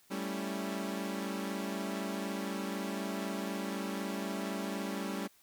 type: chord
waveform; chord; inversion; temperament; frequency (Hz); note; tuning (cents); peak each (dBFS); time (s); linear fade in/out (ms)
sawtooth; A dominant seventh; third; equal; 196 / 220 / 277.2 / 329.6; G3 / A3 / C#4 / E4; 0 / 0 / 0 / 0; -34 / -38 / -37 / -40; 0.1-5.28; 20
effects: white hiss -65 dBFS RMS until 5.42 s